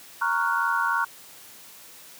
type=chord; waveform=sine; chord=Gb major seventh; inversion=first; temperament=equal; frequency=932.3 / 1108.7 / 1396.9 / 1480 Hz; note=Bb5 / Db6 / F6 / Gb6; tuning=0 / 0 / 0 / 0 cents; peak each=-27 dBFS; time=0.21-1.05 s; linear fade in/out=10 ms; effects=white hiss -47 dBFS RMS until 2.19 s + high-pass 100 Hz 12 dB/octave

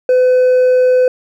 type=tone with hard clipping; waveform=sine; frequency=506 Hz; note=B4; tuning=42 cents sharp; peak=-8 dBFS; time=0.09-1.08 s; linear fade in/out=2 ms; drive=2 dB; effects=none

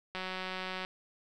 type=click train; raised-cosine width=0.3 ms; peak=-22 dBFS; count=131; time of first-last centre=0.15-0.849 s; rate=186 Hz; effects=none

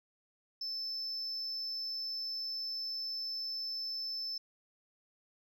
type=tone; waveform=sine; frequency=5274 Hz; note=E8; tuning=in tune; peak=-34 dBFS; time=0.61-4.38 s; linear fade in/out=5 ms; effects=tanh soft clip ceiling -34 dBFS

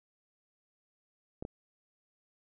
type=clicks; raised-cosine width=2 ms; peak=-25 dBFS; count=2; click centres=1.425 / 1.451 s; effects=none

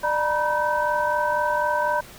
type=tone cluster; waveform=sine; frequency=597 / 926 / 970 / 1537 Hz; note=D5 / A#5 / B5 / G6; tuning=+28 / -12 / -31 / -35 cents; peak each=-25 / -29 / -23 / -27 dBFS; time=0.03-2.01 s; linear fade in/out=10 ms; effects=pink hiss -44 dBFS RMS until 2.18 s

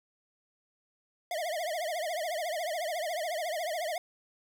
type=tone with vibrato; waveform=square; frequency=659.3 Hz; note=E5; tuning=in tune; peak=-32 dBFS; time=1.31-3.98 s; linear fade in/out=2 ms; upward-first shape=triangle; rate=14 Hz; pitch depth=200 cents each way; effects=11-bit

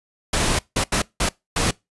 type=noise bursts at uneven times; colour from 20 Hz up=pink; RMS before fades=-20 dBFS; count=5; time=0.33-0.59 / 0.76-0.84 / 0.92-1.02 / 1.2-1.29 / 1.56-1.71 s; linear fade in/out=5 ms; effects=noise-tail reverb RT60 0.2 s tail -23 dB re dry + resampled to 24000 Hz

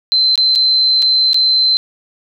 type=tone with dropouts; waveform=sine; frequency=4084 Hz; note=C8; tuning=43 cents flat; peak=-9 dBFS; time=0.12-1.77 s; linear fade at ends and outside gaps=0 ms; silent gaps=0.356-0.377 / 0.552-0.558 / 1.021-1.025 / 1.332-1.344 s; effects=none

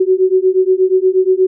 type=beating tone pair; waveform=sine; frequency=370 / 378.4 Hz; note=F#4 / F#4; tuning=0 / +39 cents; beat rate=8.4 Hz; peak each=-12 dBFS; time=0-1.47 s; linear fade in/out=10 ms; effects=none

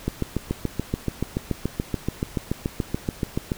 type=click train; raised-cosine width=3 ms; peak=-10 dBFS; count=25; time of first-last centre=0.08-3.518 s; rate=6.98 Hz; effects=pink hiss -43 dBFS RMS until 3.57 s

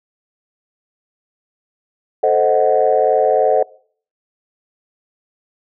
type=chord; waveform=sine; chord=A diminished seventh; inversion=none; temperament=equal; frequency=440 / 523.3 / 622.3 / 740 Hz; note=A4 / C5 / Eb5 / Gb5; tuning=0 / 0 / 0 / 0 cents; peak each=-16 dBFS; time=2.23-3.63 s; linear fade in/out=5 ms; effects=noise-tail reverb RT60 0.5 s tail -22 dB re dry + tanh soft clip ceiling -2 dBFS

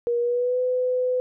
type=tone with pitch glide; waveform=sine; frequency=475.7 to 503.7 Hz; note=A#4 to B4; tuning=+35 to +34 cents; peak=-20 dBFS; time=0.07-1.2 s; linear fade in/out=0 ms; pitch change=+99 cents; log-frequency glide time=0.19-0.6 s; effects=none

